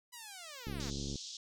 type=linear sweep; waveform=5% pulse; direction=down; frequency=998 to 197.3 Hz; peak=-35 dBFS; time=0.12-0.91 s; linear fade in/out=20 ms
type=click train; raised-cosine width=3 ms; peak=-29 dBFS; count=35; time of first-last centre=0.67-1.157 s; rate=69.8 Hz
type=band-pass noise; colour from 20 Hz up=white; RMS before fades=-46 dBFS; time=0.8-1.37 s; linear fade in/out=2 ms; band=3300 to 6600 Hz; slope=48 dB/octave
effects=none